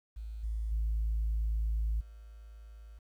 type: tone with level steps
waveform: sine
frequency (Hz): 54.5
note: A1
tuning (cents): -16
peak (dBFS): -38 / -31 / -27 / -47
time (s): 0.16-2.99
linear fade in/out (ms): 10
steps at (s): 0.43 / 0.71 / 2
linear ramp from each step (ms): 10
effects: tanh soft clip ceiling -25 dBFS + 11-bit